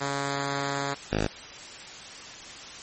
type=tone pair in turn; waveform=5% pulse; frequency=140 / 52.44 Hz; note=C#3 / G#1; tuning=+18 / +17 cents; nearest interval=octave + perfect fourth; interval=1701 cents; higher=first; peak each=-16 / -13 dBFS; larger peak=second; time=0-0.95 / 1.11-1.28 s; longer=first; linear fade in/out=20 ms; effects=white hiss -42 dBFS RMS until 2.82 s + MP3 32 kbps

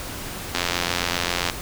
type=click train; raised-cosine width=0.2 ms; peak=-4 dBFS; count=84; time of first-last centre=0.55-1.499 s; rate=87.5 Hz; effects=pink hiss -33 dBFS RMS until 1.61 s

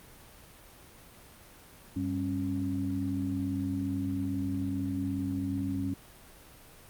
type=tone cluster; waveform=sine; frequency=97.4 / 196.8 / 274.4 Hz; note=G2 / G3 / C#4; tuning=-11 / +7 / -17 cents; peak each=-35 / -36 / -31 dBFS; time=1.96-5.94 s; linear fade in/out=5 ms; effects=pink hiss -53 dBFS RMS until 6.89 s + Opus 32 kbps

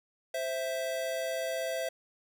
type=tone pair together; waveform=square; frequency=523.3 / 659.3 Hz; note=C5 / E5; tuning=0 / 0 cents; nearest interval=major third; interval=400 cents; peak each=-36 / -34 dBFS; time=0.34-1.89 s; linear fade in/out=5 ms; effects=none

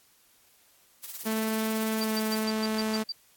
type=noise with tremolo; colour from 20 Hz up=blue; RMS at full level=-36 dBFS; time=1.03-2.44 s; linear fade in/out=10 ms; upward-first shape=triangle; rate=18 Hz; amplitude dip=70%
type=tone with pitch glide; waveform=sawtooth; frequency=220 to 218.1 Hz; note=A3 to A3; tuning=0 to -15 cents; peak=-23 dBFS; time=1.25-3.04 s; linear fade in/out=20 ms; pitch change=-15 cents; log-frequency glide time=1.98-2.17 s
type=tone bursts; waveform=sine; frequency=4672 Hz; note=D8; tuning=10 cents flat; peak=-30 dBFS; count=8; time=2.01-3.122 s; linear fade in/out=5 ms; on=34 ms; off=120 ms
effects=white hiss -62 dBFS RMS until 3.36 s + AAC 64 kbps

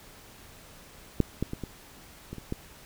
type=clicks; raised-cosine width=3 ms; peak=-8 / -14 / -20 / -21 / -24 / -27 / -17 dBFS; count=7; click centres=1.203 / 1.426 / 1.534 / 1.637 / 2.33 / 2.383 / 2.524 s; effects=pink hiss -51 dBFS RMS until 2.85 s

